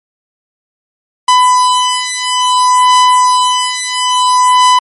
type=beating tone pair; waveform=45% pulse; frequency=1000 / 1000.59 Hz; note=B5 / B5; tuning=+21 / +22 cents; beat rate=0.59 Hz; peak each=-10 dBFS; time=1.28-4.79 s; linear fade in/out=5 ms; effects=MP3 48 kbps